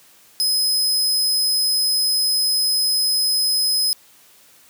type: tone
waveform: sawtooth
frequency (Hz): 5070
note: D#8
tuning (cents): +32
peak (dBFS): -14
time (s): 0.4-3.93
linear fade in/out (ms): 0
effects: white hiss -51 dBFS RMS until 4.69 s + high-pass 100 Hz 12 dB/octave